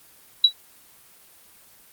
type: tone with exponential decay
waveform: sine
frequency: 3906 Hz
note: B7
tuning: 20 cents flat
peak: -7 dBFS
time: 0.44-0.53 s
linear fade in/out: 5 ms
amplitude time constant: 18 ms
effects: white hiss -52 dBFS RMS until 1.92 s + Opus 24 kbps